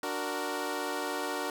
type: chord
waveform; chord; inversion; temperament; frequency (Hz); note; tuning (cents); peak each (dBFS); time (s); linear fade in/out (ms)
15% pulse; D augmented; none; equal; 293.7 / 370 / 466.2; D4 / F#4 / A#4; 0 / 0 / 0; -30; 0.03-1.5; 2
effects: none